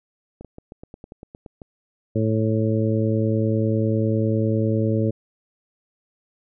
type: clicks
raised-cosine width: 2 ms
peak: -25 dBFS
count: 12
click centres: 0.41 / 0.447 / 0.584 / 0.721 / 0.835 / 0.941 / 1.041 / 1.121 / 1.231 / 1.349 / 1.462 / 1.618 s
type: harmonic tone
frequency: 110 Hz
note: A2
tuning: in tune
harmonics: 1 / 2 / 3 / 4 / 5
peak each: -21 / -24 / -26 / -27 / -28 dBFS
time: 2.15-5.11 s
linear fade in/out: 10 ms
effects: none